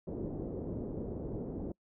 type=low-pass noise; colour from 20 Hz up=white; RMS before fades=-39 dBFS; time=0.07-1.72 s; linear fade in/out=5 ms; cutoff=450 Hz; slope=24 dB/octave; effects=noise-tail reverb RT60 0.1 s tail -26 dB re dry

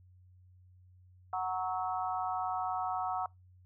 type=chord; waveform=sine; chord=F# dominant seventh; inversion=none; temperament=equal with one note detuned; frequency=740 / 932.3 / 1108.7 / 1296.6 Hz; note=F#5 / A#5 / C#6 / E6; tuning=0 / 0 / 0 / -29 cents; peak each=-34 / -39 / -40 / -39 dBFS; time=1.33-3.26 s; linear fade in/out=2 ms; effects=noise-tail reverb RT60 0.2 s tail -25 dB re dry + added 91 Hz sine -57 dBFS peak until 3.65 s

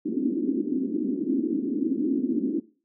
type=band-pass noise; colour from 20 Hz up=pink; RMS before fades=-26 dBFS; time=0.05-2.6 s; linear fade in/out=10 ms; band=240 to 330 Hz; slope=48 dB/octave; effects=noise-tail reverb RT60 0.4 s tail -21 dB re dry

